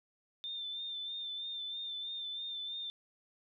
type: tone with vibrato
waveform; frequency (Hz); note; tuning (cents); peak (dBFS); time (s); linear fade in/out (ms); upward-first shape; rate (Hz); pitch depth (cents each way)
sine; 3579; A7; +29; -38; 0.44-2.9; 0; sine; 3.1; 35
effects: none